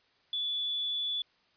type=tone; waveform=sine; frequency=3448 Hz; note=A7; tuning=36 cents flat; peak=-30 dBFS; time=0.33-1.22 s; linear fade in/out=2 ms; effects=white hiss -68 dBFS RMS until 1.56 s + resampled to 11025 Hz